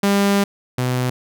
sawtooth tone pair in turn, 200 / 125.99 Hz, G3 / B2, +35 / +35 cents, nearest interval minor sixth, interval 800 cents, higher first, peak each -10 / -14 dBFS, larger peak first, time 0.03-0.44 / 0.78-1.1 s, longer first, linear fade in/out 5 ms, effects none

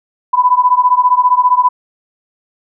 sine beating tone pair, 990 / 1005 Hz, B5 / B5, +4 / +30 cents, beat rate 15 Hz, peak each -10 / -11 dBFS, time 0.33-1.69 s, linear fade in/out 10 ms, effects none

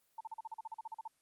sine tone bursts, 895 Hz, A5, 29 cents sharp, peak -40 dBFS, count 14, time 0.18-1.078 s, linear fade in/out 5 ms, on 27 ms, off 40 ms, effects white hiss -75 dBFS RMS until 1.21 s + Opus 24 kbps

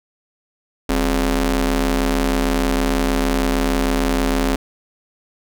sawtooth ring-modulated tone, 155.56 Hz, D#3, in tune, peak -9 dBFS, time 0.89-4.56 s, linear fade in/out 5 ms, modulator 111 Hz, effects none

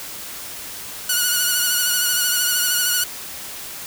5% pulse tone with vibrato, 1458 Hz, F#6, 26 cents flat, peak -6 dBFS, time 1.09-3.04 s, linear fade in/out 5 ms, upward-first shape sine, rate 13 Hz, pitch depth 37 cents each way, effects white hiss -33 dBFS RMS until 3.86 s

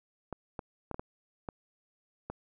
clicks, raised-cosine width 1 ms, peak -23 dBFS, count 7, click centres 0.327 / 0.592 / 0.913 / 0.944 / 0.995 / 1.488 / 2.3 s, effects none

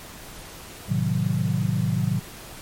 sine chord, A diminished seventh, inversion none, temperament equal with one note detuned, 110 / 130.81 / 156.65 / 185 Hz, A2 / C3 / Eb3 / Gb3, 0 / 0 / +12 / 0 cents, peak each -26 dBFS, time 0.88-2.2 s, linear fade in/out 20 ms, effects pink hiss -41 dBFS RMS until 2.61 s + MP3 64 kbps

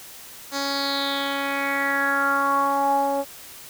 10% pulse tone with low-pass filter sweep, 278.2 Hz, C#4, 6 cents sharp, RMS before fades -23 dBFS, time 0.51-3.25 s, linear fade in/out 50 ms, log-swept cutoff 5800 to 650 Hz, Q 5.3, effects white hiss -42 dBFS RMS until 3.69 s

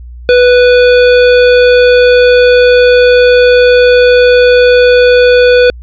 square tone, 493.9 Hz, B4, in tune, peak -3 dBFS, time 0.29-5.7 s, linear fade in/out 0 ms, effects added 60 Hz sine -25 dBFS peak until 5.82 s + resampled to 11025 Hz

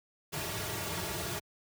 pink noise with comb filter, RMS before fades -36 dBFS, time 0.32-1.4 s, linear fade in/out 20 ms, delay 3.9 ms, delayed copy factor -1, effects high-pass 80 Hz 12 dB/octave

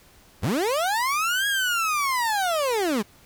30% pulse linear two-way sweep, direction up then down, 69.2 to 1661.2 to 188.2 Hz, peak -19 dBFS, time 0.42-3.03 s, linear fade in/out 20 ms, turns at 1.47 s, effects pink hiss -54 dBFS RMS until 3.25 s

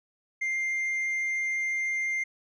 triangle tone with tanh clipping, 2102 Hz, C7, 7 cents sharp, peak -27 dBFS, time 0.41-2.24 s, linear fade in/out 10 ms, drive 7 dB, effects none

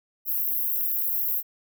pink high-pass noise, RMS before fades -26 dBFS, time 0.25-1.43 s, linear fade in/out 50 ms, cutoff 12000 Hz, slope 96 dB/octave, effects none

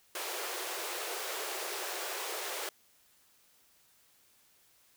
pink high-pass noise, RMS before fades -38 dBFS, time 0.15-2.69 s, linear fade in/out 2 ms, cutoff 350 Hz, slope 96 dB/octave, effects white hiss -66 dBFS RMS until 4.96 s

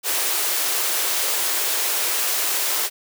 white high-pass noise, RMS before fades -22 dBFS, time 0.03-2.9 s, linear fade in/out 50 ms, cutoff 330 Hz, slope 48 dB/octave, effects none

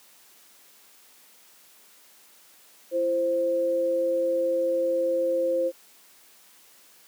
sine tone pair together, 337.5 / 524.3 Hz, E4 / C5, +41 / +3 cents, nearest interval minor sixth, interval 762 cents, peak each -30 / -22 dBFS, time 2.91-5.72 s, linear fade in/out 50 ms, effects white hiss -55 dBFS RMS until 7.07 s + high-pass 200 Hz 12 dB/octave

